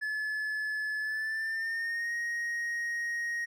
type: tone with pitch glide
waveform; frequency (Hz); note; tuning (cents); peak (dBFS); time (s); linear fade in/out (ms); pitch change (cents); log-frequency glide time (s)
triangle; 1721 to 1876.8; A6 to A#6; -39 to +11; -29; 0.01-3.46; 20; +150; 1-2.14
effects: none